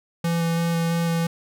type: tone with vibrato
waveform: square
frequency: 167.6 Hz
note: E3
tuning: 29 cents sharp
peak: -21 dBFS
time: 0.24-1.27 s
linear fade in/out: 5 ms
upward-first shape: square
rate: 3 Hz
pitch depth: 8 cents each way
effects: none